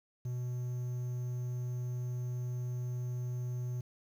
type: tone with quantisation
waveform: triangle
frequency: 123.47 Hz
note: B2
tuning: in tune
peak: -32 dBFS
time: 0.25-3.81 s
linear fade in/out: 5 ms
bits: 10
effects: none